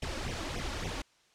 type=noise with flanger; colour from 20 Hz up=pink; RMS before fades=-36 dBFS; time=0.02-1.02 s; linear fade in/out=5 ms; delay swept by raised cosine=0.32 to 3.62 ms; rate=3.6 Hz; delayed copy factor=+1; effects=white hiss -66 dBFS RMS until 1.34 s + low-pass 6000 Hz 12 dB/octave